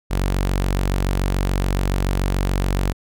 sawtooth tone, 47 Hz, F#1, 28 cents sharp, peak -14 dBFS, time 0.1-2.93 s, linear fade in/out 20 ms, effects none

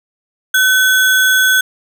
sine tone with sample-and-hold, 1518 Hz, F#6, 44 cents sharp, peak -8 dBFS, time 0.54-1.61 s, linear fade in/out 5 ms, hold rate 4900 Hz, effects none

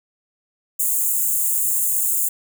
white high-pass noise, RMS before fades -20 dBFS, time 0.79-2.29 s, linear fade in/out 10 ms, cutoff 6800 Hz, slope 96 dB/octave, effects none

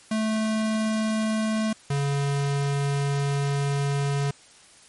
square tone pair in turn, 218.3 / 140.99 Hz, A3 / C#3, -13 / +30 cents, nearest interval minor sixth, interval 757 cents, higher first, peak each -23 dBFS, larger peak neither, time 0.11-1.73 / 1.9-4.31 s, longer second, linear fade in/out 5 ms, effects white hiss -52 dBFS RMS until 4.88 s + MP3 48 kbps

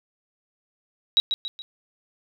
sine tone with echo, 3855 Hz, B7, 43 cents flat, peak -14 dBFS, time 1.17-1.2 s, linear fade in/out 0 ms, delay 140 ms, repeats 3, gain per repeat -7 dB, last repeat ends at 1.62 s, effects none

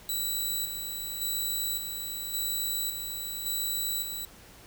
10% pulse tone with tremolo, 3944 Hz, B7, 3 cents flat, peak -21 dBFS, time 0.09-4.25 s, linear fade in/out 2 ms, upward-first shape square, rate 0.89 Hz, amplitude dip 45%, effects pink hiss -52 dBFS RMS until 4.66 s

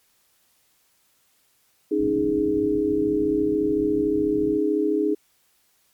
sine chord, C# suspended second, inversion none, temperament equal, 277.2 / 311.1 / 415.3 Hz, C#4 / D#4 / G#4, 0 / 0 / 0 cents, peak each -28 / -22 / -22 dBFS, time 1.91-5.15 s, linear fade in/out 10 ms
white low-pass noise, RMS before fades -37 dBFS, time 1.97-4.6 s, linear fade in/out 50 ms, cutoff 340 Hz, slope 48 dB/octave
effects white hiss -64 dBFS RMS until 5.93 s + MP3 96 kbps

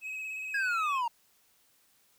triangle tone with vibrato, 2557 Hz, D#7, 47 cents sharp, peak -34 dBFS, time 0.01-1.02 s, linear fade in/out 50 ms, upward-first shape square, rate 17 Hz, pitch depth 19 cents each way
triangle linear sweep, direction down, 1668 to 909 Hz, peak -26 dBFS, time 0.54-1.08 s, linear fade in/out 5 ms
effects white hiss -67 dBFS RMS until 2.18 s

